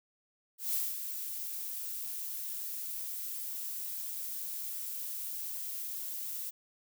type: noise with ADSR envelope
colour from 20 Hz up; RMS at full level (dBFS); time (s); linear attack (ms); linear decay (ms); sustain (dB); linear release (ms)
violet; -31; 0.58-6.51; 160; 200; -8; 21
effects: none